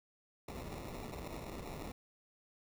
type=noise with sample-and-hold; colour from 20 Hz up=pink; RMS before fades=-45 dBFS; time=0.48-1.92 s; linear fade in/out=5 ms; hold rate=1575 Hz; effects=none